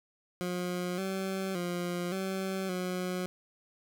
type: tone with pitch steps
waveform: 20% pulse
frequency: 178.9 / 191.3 / 176.1 / 190.8 / 182 Hz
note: F3 / G3 / F3 / G3 / F#3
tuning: +42 / -42 / +15 / -47 / -28 cents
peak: -27 dBFS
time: 0.41-3.26 s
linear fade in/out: 0 ms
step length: 570 ms
effects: none